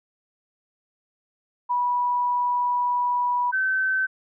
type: tone pair in turn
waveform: sine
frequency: 978 / 1536.2 Hz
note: B5 / G6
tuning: -17 / -35 cents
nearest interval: minor sixth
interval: 782 cents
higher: second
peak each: -20 dBFS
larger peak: neither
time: 1.69-3.52 / 3.52-4.07 s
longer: first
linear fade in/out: 20 ms
effects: none